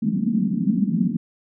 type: band-pass noise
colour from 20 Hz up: white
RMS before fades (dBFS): -21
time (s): 0.02-1.17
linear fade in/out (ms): 10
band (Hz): 180 to 230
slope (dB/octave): 48
effects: none